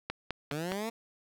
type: click train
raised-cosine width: 0.3 ms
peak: -17 dBFS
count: 4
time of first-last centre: 0.1-0.72 s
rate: 4.84 Hz
type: linear sweep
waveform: 15% pulse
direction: up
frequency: 138.59 to 233.1 Hz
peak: -27 dBFS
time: 0.51-0.9 s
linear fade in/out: 10 ms
effects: none